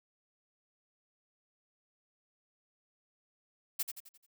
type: noise with echo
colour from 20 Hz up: blue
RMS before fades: -32 dBFS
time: 3.79-3.83 s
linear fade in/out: 10 ms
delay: 87 ms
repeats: 5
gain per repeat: -7 dB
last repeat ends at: 4.265 s
effects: none